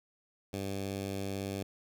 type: tone with notch filter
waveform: 10% pulse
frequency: 98 Hz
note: G2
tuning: in tune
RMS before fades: -37 dBFS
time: 0.53-1.63 s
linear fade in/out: 5 ms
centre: 1400 Hz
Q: 1.5
effects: none